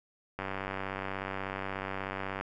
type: click train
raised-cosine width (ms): 0.5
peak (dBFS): -20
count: 196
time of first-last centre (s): 0.39-2.411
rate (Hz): 96.5
effects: none